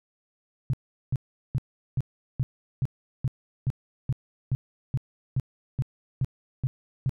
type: tone bursts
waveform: sine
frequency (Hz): 130.81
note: C3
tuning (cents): 0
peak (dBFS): -21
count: 16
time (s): 0.7-7.094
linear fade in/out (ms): 0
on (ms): 34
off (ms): 390
effects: none